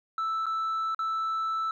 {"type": "tone with dropouts", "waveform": "sine", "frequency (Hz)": 1318.5, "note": "E6", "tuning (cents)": 0, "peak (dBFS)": -24, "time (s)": [0.18, 1.71], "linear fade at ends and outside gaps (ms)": 2, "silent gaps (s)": [[0.458, 0.465], [0.947, 0.991]], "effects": ["tanh soft clip ceiling -26 dBFS", "11-bit"]}